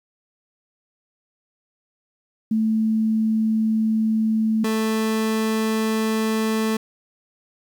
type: tone pair in turn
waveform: sine / 30% pulse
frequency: 220 / 220 Hz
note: A3 / A3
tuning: 0 / 0 cents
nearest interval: unison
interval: 0 cents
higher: neither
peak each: -17 dBFS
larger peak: neither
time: 2.51-4.64 / 4.64-6.77 s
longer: neither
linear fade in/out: 5 ms
effects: 9-bit